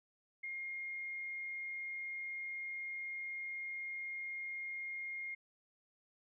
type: tone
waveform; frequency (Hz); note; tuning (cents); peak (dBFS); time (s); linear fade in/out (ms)
sine; 2132; C7; +32; -40; 0.43-5.35; 10
effects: none